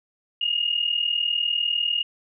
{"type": "tone pair together", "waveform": "sine", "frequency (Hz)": [2833, 2873], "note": ["F7", "F7"], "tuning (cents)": [24, 48], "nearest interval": "unison", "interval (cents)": 24, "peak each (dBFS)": -24, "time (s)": [0.41, 2.03], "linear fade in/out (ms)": 5, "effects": []}